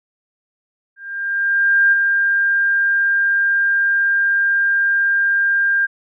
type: tone with ADSR envelope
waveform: sine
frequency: 1599 Hz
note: G6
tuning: 34 cents sharp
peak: -9 dBFS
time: 0.96-5.87 s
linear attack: 960 ms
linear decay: 23 ms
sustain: -4 dB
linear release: 24 ms
effects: none